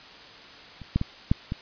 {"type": "clicks", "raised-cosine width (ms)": 5, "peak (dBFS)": [-28, -9, -14, -7, -16], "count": 5, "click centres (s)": [0.817, 0.96, 1.014, 1.315, 1.521], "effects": ["white hiss -46 dBFS RMS until 1.61 s", "resampled to 11025 Hz"]}